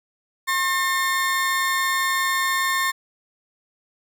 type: tone pair together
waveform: 35% pulse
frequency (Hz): 1074 / 1806.2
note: C6 / A6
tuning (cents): +45 / +45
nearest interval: major sixth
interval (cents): 900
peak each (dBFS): -21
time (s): 0.47-2.92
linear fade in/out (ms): 20
effects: none